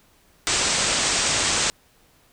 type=low-pass noise; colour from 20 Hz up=white; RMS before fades=-22 dBFS; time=0.47-1.7 s; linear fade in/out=0 ms; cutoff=8600 Hz; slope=96 dB/octave; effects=pink hiss -58 dBFS RMS until 2.32 s